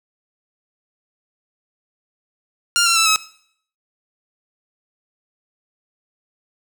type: tone with pitch steps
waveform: 10% pulse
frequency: 1400 / 1360.9 / 1323 / 1286 Hz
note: F6 / F6 / E6 / E6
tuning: +4 / -45 / +6 / -43 cents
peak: -5 dBFS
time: 2.76-3.16 s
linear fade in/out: 0 ms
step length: 100 ms
effects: noise-tail reverb RT60 0.6 s tail -17 dB re dry